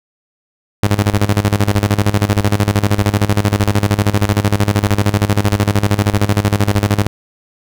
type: tone with tremolo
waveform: sawtooth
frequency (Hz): 102.4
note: G#2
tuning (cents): -24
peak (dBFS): -5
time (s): 0.83-7.07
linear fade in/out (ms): 0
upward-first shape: square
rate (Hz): 13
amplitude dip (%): 80
effects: none